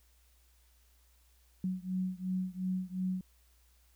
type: beating tone pair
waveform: sine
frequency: 184.1 / 186.9 Hz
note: F#3 / F#3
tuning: -8 / +18 cents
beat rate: 2.8 Hz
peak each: -35 / -36 dBFS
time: 1.64-3.21 s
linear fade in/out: 2 ms
effects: added 60 Hz sine -64 dBFS peak until 3.95 s + white hiss -70 dBFS RMS until 3.95 s